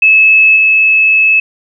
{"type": "tone with level steps", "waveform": "sine", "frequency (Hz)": 2598, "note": "E7", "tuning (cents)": -26, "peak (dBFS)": [-3, -5], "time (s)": [0.02, 1.4], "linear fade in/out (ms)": 5, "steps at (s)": 0.56, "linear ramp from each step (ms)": 5, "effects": []}